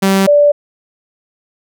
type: tone pair in turn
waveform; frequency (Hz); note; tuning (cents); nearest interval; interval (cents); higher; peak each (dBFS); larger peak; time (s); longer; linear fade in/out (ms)
sawtooth / sine; 193.7 / 583.3; G3 / D5; -20 / -12; octave + perfect fifth; 1908; second; -5; neither; 0.02-0.27 / 0.27-0.52; neither; 10
effects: none